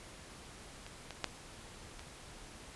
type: clicks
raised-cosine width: 0.2 ms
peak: -29 / -26 / -15 / -29 dBFS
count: 4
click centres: 0.865 / 1.107 / 1.243 / 1.994 s
effects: pink hiss -52 dBFS RMS until 2.75 s + resampled to 24000 Hz